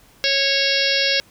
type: harmonic tone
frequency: 550 Hz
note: C#5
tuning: 14 cents flat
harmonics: 1 / 3 / 4 / 5 / 6 / 7 / 8 / 9 / 10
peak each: -25 / -25 / -25 / -25 / -25 / -25 / -25 / -25 / -25 dBFS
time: 0.24-1.2 s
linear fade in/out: 0 ms
effects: pink hiss -52 dBFS RMS until 1.3 s